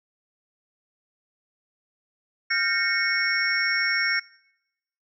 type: tone cluster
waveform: sine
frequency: 1397 / 1563 / 1833 / 2200 / 5500 Hz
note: F6 / G6 / A#6 / C#7 / F8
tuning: 0 / -6 / -30 / -14 / -27 cents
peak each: -30 / -30 / -26 / -25 / -28 dBFS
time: 2.5-4.2 s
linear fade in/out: 10 ms
effects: noise-tail reverb RT60 0.9 s tail -25 dB re dry